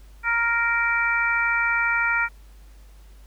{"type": "harmonic tone", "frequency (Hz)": 466.2, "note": "A#4", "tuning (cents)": 0, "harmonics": [2, 3, 4, 5], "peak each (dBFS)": [-29, -22, -26, -25], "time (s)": [0.23, 2.29], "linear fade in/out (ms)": 50, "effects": ["added 50 Hz sine -44 dBFS peak until 3.26 s", "pink hiss -58 dBFS RMS until 3.26 s"]}